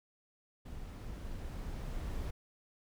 brown noise with level ramp, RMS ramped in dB -45 to -38 dBFS, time 0.65-2.31 s, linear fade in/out 10 ms, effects none

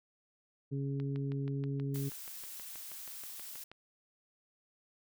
harmonic tone, 138.59 Hz, C#3, in tune, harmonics 1 / 2 / 3, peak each -34 / -40 / -44 dBFS, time 0.71-2.1 s, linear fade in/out 20 ms
click train, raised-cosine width 0.3 ms, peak -34 dBFS, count 18, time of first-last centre 1-3.716 s, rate 6.26 Hz
blue noise, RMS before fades -46 dBFS, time 1.94-3.64 s, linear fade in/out 5 ms
effects none

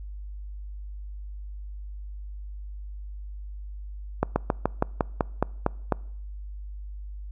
slowing click train, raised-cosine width 1 ms, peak -7 dBFS, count 10, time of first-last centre 4.23-5.923 s, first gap 130 ms, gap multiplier 1.09, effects noise-tail reverb RT60 0.7 s tail -25 dB re dry + added 50 Hz sine -35 dBFS peak until 7.31 s

